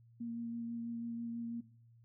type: tone with vibrato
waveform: sine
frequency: 233.1 Hz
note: A#3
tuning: in tune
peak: -38 dBFS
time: 0.2-1.61 s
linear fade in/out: 10 ms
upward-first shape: sine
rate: 6.1 Hz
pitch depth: 12 cents each way
effects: noise-tail reverb RT60 0.5 s tail -17 dB re dry + added 116 Hz sine -60 dBFS peak until 2.04 s